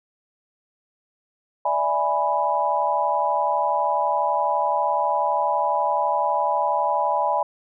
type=chord; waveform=sine; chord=E dominant seventh; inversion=third; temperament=equal; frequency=587.3 / 659.3 / 830.6 / 987.8 Hz; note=D5 / E5 / G#5 / B5; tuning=0 / 0 / 0 / 0 cents; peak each=-26 / -27 / -23 / -23 dBFS; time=1.65-7.43 s; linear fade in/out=5 ms; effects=none